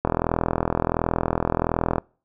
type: click train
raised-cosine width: 1 ms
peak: -6 dBFS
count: 81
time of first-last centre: 0.05-1.982 s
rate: 41.4 Hz
effects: noise-tail reverb RT60 0.4 s tail -26 dB re dry